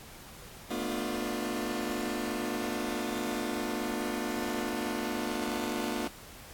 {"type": "chord", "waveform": "sawtooth", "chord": "B half-diminished seventh", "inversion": "third", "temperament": "just", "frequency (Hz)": [222.2, 246.9, 296.3, 355.6], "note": ["A3", "B3", "D4", "F4"], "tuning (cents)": [17, 0, 15, 31], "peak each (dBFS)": -33, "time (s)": [0.7, 6.08], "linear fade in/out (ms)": 10, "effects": ["pink hiss -49 dBFS RMS until 6.53 s", "AAC 64 kbps"]}